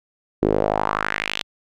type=tone with band-pass filter sweep; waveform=sawtooth; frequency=51.91 Hz; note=G#1; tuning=in tune; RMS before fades=-22 dBFS; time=0.42-1.43 s; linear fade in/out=10 ms; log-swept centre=350 to 3600 Hz; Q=2.9; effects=none